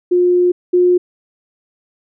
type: tone pair in turn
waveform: sine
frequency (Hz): 356.7 / 358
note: F4 / F4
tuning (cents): +37 / +43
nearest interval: unison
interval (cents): 6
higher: second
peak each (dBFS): -9 / -8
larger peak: second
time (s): 0.11-0.52 / 0.73-0.98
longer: first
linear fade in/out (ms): 10
effects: none